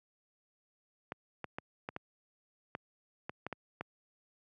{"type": "clicks", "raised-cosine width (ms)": 0.5, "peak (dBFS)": -23, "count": 10, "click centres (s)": [1.121, 1.443, 1.585, 1.889, 1.964, 2.751, 3.295, 3.466, 3.527, 3.81], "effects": ["high-pass 100 Hz 12 dB/octave"]}